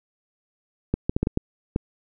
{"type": "clicks", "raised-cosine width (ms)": 3, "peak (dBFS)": -8, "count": 7, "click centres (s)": [0.94, 1.095, 1.165, 1.23, 1.271, 1.374, 1.761], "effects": []}